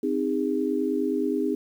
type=chord; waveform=sine; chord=Ab major; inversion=first; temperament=equal with one note detuned; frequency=261.6 / 311.1 / 406.5 Hz; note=C4 / Eb4 / Ab4; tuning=0 / 0 / -37 cents; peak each=-27 dBFS; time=0.03-1.55 s; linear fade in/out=5 ms; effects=9-bit